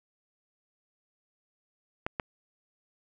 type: clicks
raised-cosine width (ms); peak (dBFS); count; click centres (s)
0.5; -15; 2; 2.065 / 2.198
effects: none